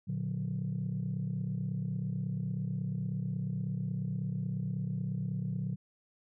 sine chord, Bb augmented, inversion none, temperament just, 116.54 / 145.68 / 182.1 Hz, Bb2 / D3 / F#3, 0 / -14 / -27 cents, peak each -36 / -35 / -35 dBFS, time 0.07-5.76 s, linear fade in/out 20 ms, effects tanh soft clip ceiling -26 dBFS

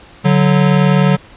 square tone pair together, 145.22 / 185 Hz, D3 / F#3, -19 / 0 cents, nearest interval major third, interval 419 cents, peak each -12 dBFS, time 0.24-1.17 s, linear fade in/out 20 ms, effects pink hiss -41 dBFS RMS until 1.36 s + resampled to 8000 Hz

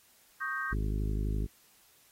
sine chord, Eb dominant seventh, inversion third, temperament equal, 1108.7 / 1244.5 / 1568 / 1864.7 Hz, Db6 / Eb6 / G6 / Bb6, 0 / 0 / 0 / 0 cents, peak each -40 / -39 / -34 / -40 dBFS, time 0.4-0.74 s, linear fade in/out 20 ms
harmonic tone, 51.91 Hz, G#1, in tune, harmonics 1 / 2 / 3 / 4 / 5 / 6 / 7 / 8, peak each -30 / -36 / -40 / -42 / -44 / -46 / -47 / -48 dBFS, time 0.71-1.47 s, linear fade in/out 20 ms
effects white hiss -63 dBFS RMS until 2.11 s + AAC 48 kbps

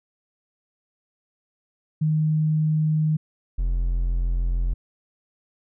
sine / triangle tone pair in turn, 155.1 / 43.25 Hz, D#3 / F1, -5 / -16 cents, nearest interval octave + minor seventh, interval 2211 cents, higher first, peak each -18 dBFS, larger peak neither, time 2.01-3.17 / 3.58-4.74 s, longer neither, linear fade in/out 10 ms, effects none

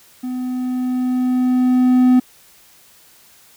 triangle tone with level ramp, 252.4 Hz, B3, 38 cents sharp, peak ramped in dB -20 to -6 dBFS, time 0.23-2.2 s, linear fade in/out 10 ms, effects white hiss -49 dBFS RMS until 3.56 s

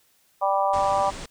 harmonic tone, 196 Hz, G3, in tune, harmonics 3 / 4 / 5 / 6, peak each -25 / -23 / -25 / -28 dBFS, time 0.41-1.11 s, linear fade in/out 20 ms
pink low-pass noise, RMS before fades -37 dBFS, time 0.73-1.26 s, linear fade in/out 5 ms, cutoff 9300 Hz, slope 96 dB/octave
effects white hiss -63 dBFS RMS until 1.3 s

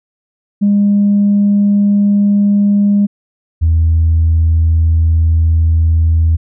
sine tone pair in turn, 203.2 / 81.34 Hz, G#3 / E2, -38 / -23 cents, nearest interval octave + major third, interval 1585 cents, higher first, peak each -6 dBFS, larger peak neither, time 0.61-3.07 / 3.61-6.37 s, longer second, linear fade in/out 20 ms, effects tanh soft clip ceiling -4 dBFS

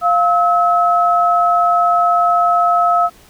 sine tone pair together, 698 / 1292 Hz, F5 / E6, -1 / -35 cents, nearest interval major seventh, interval 1066 cents, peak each -13 dBFS, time 0.01-3.1 s, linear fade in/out 50 ms, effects pink hiss -46 dBFS RMS until 3.29 s

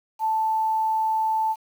sine tone with quantisation, 880 Hz, A5, in tune, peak -20 dBFS, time 0.19-1.56 s, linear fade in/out 50 ms, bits 8, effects none

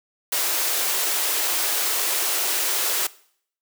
white high-pass noise, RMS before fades -23 dBFS, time 0.32-3.07 s, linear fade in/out 5 ms, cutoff 320 Hz, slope 48 dB/octave, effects noise-tail reverb RT60 0.6 s tail -20 dB re dry

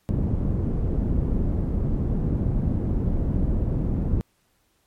pink low-pass noise, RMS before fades -23 dBFS, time 0.09-4.21 s, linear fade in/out 0 ms, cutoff 260 Hz, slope 12 dB/octave, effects pink hiss -67 dBFS RMS until 4.86 s + MP3 64 kbps

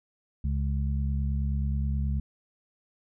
harmonic tone, 69.4 Hz, C#2, 3 cents sharp, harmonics 1 / 2 / 3, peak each -26 / -32 / -36 dBFS, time 0.44-2.2 s, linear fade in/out 5 ms, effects none

